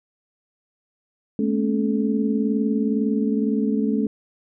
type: tone cluster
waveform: sine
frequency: 214.1 / 233.7 / 276.1 / 432.4 Hz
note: A3 / A#3 / C#4 / A4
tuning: -47 / +5 / -7 / -30 cents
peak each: -21 / -28 / -24 / -28 dBFS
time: 1.39-4.07 s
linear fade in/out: 2 ms
effects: none

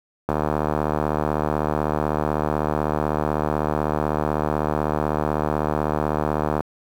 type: click train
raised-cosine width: 1 ms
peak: -7 dBFS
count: 481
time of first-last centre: 0.29-6.606 s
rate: 76 Hz
effects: high-pass 60 Hz 12 dB/octave + 7-bit

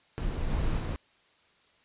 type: noise with level steps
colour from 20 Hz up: brown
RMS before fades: -31 / -28 / -30 dBFS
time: 0.18-0.96 s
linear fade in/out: 0 ms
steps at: 0.5 / 0.8 s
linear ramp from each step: 2 ms
effects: white hiss -64 dBFS RMS until 1.84 s + resampled to 8000 Hz

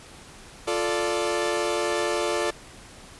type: chord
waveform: sawtooth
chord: D minor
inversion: first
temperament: equal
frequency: 349.2 / 440 / 587.3 Hz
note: F4 / A4 / D5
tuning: 0 / 0 / 0 cents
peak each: -24 dBFS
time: 0.67-2.51 s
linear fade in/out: 10 ms
effects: pink hiss -46 dBFS RMS until 3.19 s + resampled to 24000 Hz

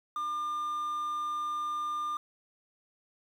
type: tone with quantisation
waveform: triangle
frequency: 1200 Hz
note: D6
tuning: 37 cents sharp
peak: -29 dBFS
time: 0.16-2.17 s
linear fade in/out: 2 ms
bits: 9
effects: none

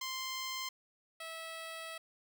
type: tone pair in turn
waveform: 10% pulse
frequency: 1046.5 / 651 Hz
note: C6 / E5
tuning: 0 / -22 cents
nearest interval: minor sixth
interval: 822 cents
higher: first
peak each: -29 / -34 dBFS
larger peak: first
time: 0.01-0.69 / 1.2-1.98 s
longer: second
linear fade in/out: 5 ms
effects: none

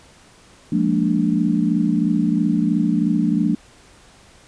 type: chord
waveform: sine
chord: Bb dominant seventh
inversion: second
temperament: equal with one note detuned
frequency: 174.61 / 207.7 / 230.7 / 293.7 Hz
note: F3 / Ab3 / Bb3 / D4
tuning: 0 / 0 / -18 / 0 cents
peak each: -21 dBFS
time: 0.72-3.55 s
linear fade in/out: 5 ms
effects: pink hiss -49 dBFS RMS until 4.47 s + resampled to 22050 Hz

